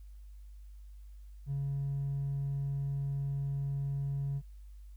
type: tone with hard clipping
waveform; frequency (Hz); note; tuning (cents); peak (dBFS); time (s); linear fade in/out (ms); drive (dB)
sine; 139.2; C#3; +8; -32; 1.46-4.42; 50; 1
effects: added 50 Hz sine -47 dBFS peak until 4.96 s + white hiss -74 dBFS RMS until 4.96 s